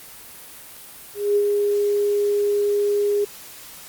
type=tone with ADSR envelope; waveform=sine; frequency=410 Hz; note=G#4; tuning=22 cents flat; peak=-14 dBFS; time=1.14-3.25 s; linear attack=220 ms; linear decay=65 ms; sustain=-3 dB; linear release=10 ms; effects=white hiss -41 dBFS RMS until 3.88 s + Opus 32 kbps